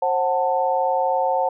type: chord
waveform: sine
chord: F# diminished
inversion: second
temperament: just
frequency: 532.8 / 740 / 888 Hz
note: C5 / F#5 / A5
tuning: +31 / 0 / +16 cents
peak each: -22 dBFS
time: 0.02-1.49 s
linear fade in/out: 5 ms
effects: none